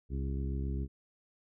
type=harmonic tone with a mistuned harmonic; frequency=67.4 Hz; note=C#2; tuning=48 cents flat; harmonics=1 / 2 / 3 / 4 / 5 / 6; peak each=-33 / -39 / -43 / -45 / -47 / -49 dBFS; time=0.09-0.88 s; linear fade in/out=50 ms; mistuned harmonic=6; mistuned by=+16 cents; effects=none